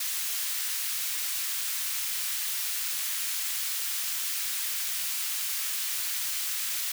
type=high-pass noise; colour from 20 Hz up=white; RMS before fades=-31 dBFS; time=0-6.92 s; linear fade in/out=5 ms; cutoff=1700 Hz; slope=12 dB/octave; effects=none